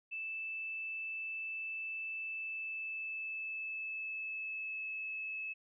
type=tone with pitch glide; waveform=sine; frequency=2637 to 2598 Hz; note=E7 to E7; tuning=0 to -26 cents; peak=-38 dBFS; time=0.11-5.54 s; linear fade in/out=20 ms; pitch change=-26 cents; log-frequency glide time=2.22-4.94 s; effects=none